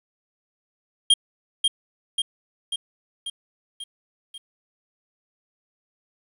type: tone with echo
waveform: square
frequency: 3212 Hz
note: G7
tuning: 41 cents sharp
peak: -13 dBFS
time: 1.1-1.14 s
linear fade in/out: 5 ms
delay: 540 ms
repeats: 6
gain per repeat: -4 dB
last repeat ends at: 4.38 s
effects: resampled to 32000 Hz + 9-bit